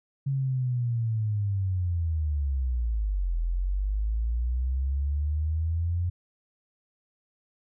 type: linear two-way sweep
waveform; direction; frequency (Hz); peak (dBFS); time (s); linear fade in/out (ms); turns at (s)
sine; down then up; 138.59 to 41.2 to 88.9; -24; 0.26-6.1; 10; 3.38
effects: none